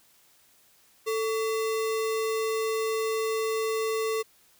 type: tone with sample-and-hold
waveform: sine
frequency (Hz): 442.1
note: A4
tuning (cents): +8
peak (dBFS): -25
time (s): 1.06-4.23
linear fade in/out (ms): 20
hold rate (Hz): 1575
effects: white hiss -61 dBFS RMS until 4.59 s